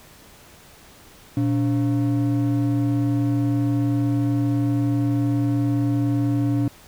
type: ring-modulated tone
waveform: triangle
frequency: 203.1 Hz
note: G#3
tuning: 38 cents flat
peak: -13 dBFS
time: 1.37-6.68 s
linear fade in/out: 0 ms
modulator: 84 Hz
effects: pink hiss -48 dBFS RMS until 6.87 s